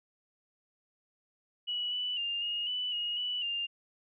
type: tone with pitch steps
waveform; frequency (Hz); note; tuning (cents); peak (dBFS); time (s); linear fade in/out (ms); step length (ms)
sine; 2934 / 2971 / 2804 / 2857 / 2981 / 2875 / 2960 / 2802; F#7 / F#7 / F7 / F7 / F#7 / F7 / F#7 / F7; -15 / +6 / +6 / +39 / +12 / +50 / 0 / +5; -31; 1.67-3.67; 20; 250
effects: none

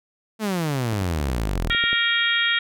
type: exponential sweep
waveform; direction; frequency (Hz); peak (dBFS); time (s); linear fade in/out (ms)
sawtooth; down; 225.4 to 35.73; -18; 0.39-1.74; 50
type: click train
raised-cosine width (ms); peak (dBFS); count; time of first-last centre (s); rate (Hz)
2; -20; 12; 0.93-1.93; 11
type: harmonic tone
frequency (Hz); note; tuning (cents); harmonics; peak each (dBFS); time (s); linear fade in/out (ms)
466.2; A#4; 0; 3 / 4 / 5 / 6 / 7 / 8; -25 / -23 / -26 / -33 / -23 / -30; 1.7-2.59; 5
effects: none

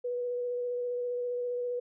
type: tone with vibrato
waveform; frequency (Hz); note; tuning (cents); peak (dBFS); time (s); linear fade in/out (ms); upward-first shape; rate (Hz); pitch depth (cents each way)
sine; 489.2; B4; -16; -30; 0.04-1.8; 10; square; 15; 10
effects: none

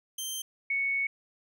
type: tone pair in turn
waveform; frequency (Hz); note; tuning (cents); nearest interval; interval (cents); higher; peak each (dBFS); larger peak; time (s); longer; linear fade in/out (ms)
15% pulse / sine; 3136 / 2217; G7 / C#7; 0 / 0; tritone; 600; first; -26; neither; 0.18-0.42 / 0.7-1.07; second; 5
effects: none

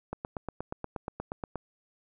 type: click train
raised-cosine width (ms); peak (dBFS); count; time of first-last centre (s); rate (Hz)
1; -20; 13; 0.13-1.557; 8.41
effects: none

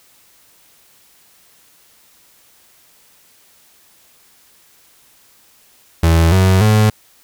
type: tone with pitch steps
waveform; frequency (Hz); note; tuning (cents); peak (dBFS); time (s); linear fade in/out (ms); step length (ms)
35% pulse; 82.41 / 94.12 / 107.49; E2 / F#2 / A2; 0 / +30 / -40; -7; 6.03-6.9; 5; 290
effects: white hiss -51 dBFS RMS until 7.23 s

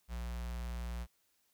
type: tone with notch filter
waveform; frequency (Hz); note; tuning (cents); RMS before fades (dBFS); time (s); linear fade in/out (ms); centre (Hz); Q
square; 59.3; A#1; +30; -40; 0.08-1.07; 50; 340; 0.98
effects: white hiss -75 dBFS RMS until 1.53 s

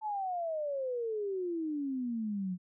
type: exponential sweep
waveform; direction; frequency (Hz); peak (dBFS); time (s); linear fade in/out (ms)
sine; down; 880 to 176.4; -32; 0.01-2.58; 50
effects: none

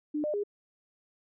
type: tone with pitch steps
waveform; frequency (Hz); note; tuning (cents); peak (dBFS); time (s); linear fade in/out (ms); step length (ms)
sine; 299.5 / 602 / 409.8; D4 / D5 / G#4; +34 / +43 / -23; -28; 0.14-0.437; 10; 99
effects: none

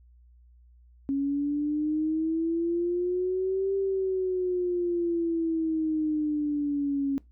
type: exponential two-way sweep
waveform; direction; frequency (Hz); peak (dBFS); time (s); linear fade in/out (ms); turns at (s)
sine; up then down; 274.3 to 392 to 274.3; -24; 1.09-7.18; 0; 3.75
effects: noise-tail reverb RT60 0.2 s tail -21 dB re dry + added 60 Hz sine -53 dBFS peak until 7.31 s

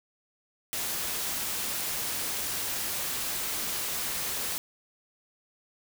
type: noise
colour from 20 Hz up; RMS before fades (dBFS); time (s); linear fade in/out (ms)
white; -32; 0.73-4.58; 0
effects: none

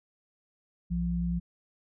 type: tone pair together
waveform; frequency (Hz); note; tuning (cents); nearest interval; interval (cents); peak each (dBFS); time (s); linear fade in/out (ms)
sine; 61.27 / 173.3; B1 / F3; -13 / -13; octave + tritone; 1800; -32 / -28; 0.9-1.4; 20
effects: none

